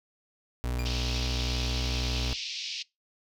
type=tone with pitch glide; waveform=35% pulse; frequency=61.4 to 61.9 Hz; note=B1 to B1; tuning=-9 to +5 cents; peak=-27 dBFS; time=0.64-2.33 s; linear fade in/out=0 ms; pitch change=+14 cents; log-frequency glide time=0.76-1.48 s
type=tone with exponential decay; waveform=25% pulse; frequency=2402 Hz; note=D7; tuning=38 cents sharp; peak=-32 dBFS; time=0.79-0.97 s; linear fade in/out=2 ms; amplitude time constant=37 ms
type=band-pass noise; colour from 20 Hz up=white; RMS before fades=-36 dBFS; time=0.85-2.83 s; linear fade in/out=10 ms; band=2400 to 5500 Hz; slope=48 dB/octave
effects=noise-tail reverb RT60 0.2 s tail -22 dB re dry